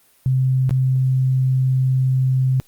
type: tone with dropouts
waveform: sine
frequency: 130.4 Hz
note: C3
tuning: 5 cents flat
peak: -14 dBFS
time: 0.26-2.6 s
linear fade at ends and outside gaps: 0 ms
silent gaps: 0.694-0.708 s
effects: white hiss -56 dBFS RMS until 2.67 s + Opus 32 kbps